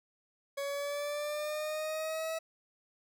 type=linear sweep; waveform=40% pulse; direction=up; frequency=558 to 649 Hz; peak=-33 dBFS; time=0.57-2.39 s; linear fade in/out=10 ms; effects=none